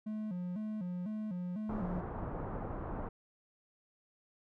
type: tone with vibrato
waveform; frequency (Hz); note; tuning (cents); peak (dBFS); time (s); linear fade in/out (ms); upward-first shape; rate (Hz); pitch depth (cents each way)
triangle; 196; G3; 0; -34; 0.06-2.01; 10; square; 2; 160
type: low-pass noise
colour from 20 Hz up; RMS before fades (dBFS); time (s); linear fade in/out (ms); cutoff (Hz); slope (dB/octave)
pink; -40; 1.69-3.09; 5; 1200; 24
effects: none